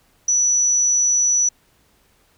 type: tone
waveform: sine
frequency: 5920 Hz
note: F#8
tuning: in tune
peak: -14 dBFS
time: 0.28-1.49 s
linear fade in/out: 5 ms
effects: pink hiss -59 dBFS RMS until 2.37 s